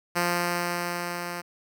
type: tone with level ramp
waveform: 5% pulse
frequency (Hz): 174.61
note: F3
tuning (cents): 0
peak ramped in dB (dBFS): -11 to -21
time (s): 0.15-1.42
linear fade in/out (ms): 20
effects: none